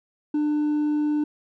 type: tone with hard clipping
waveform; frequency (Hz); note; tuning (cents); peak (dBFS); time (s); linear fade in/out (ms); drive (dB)
sine; 298.6; D4; +29; -21; 0.34-1.24; 5; 2
effects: none